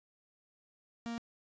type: tone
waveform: 45% pulse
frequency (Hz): 233.1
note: A#3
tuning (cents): 0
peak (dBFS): -37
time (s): 1.06-1.18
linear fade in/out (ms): 0
effects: resampled to 16000 Hz